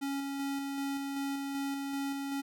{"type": "tone with tremolo", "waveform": "square", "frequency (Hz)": 277.2, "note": "C#4", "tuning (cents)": 0, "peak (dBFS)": -33, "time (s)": [0.01, 2.42], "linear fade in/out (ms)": 20, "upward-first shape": "square", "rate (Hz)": 2.6, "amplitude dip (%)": 25, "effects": []}